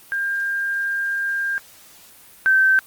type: tone pair in turn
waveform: sine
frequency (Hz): 1600 / 1549.1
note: G6 / G6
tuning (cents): +35 / -21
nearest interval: minor second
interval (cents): 56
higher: first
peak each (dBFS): -20 / -12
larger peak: second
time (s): 0.12-1.58 / 2.46-2.79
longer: first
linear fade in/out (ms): 0
effects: white hiss -47 dBFS RMS until 2.86 s + Opus 32 kbps